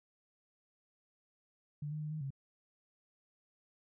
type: tone with pitch steps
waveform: sine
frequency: 147.5 / 152.8 / 151.7 / 155.3 / 136.6 Hz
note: D3 / D#3 / D#3 / D#3 / C#3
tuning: +8 / -31 / -44 / -3 / -25 cents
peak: -37 dBFS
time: 1.82-2.305 s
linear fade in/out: 5 ms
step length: 97 ms
effects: none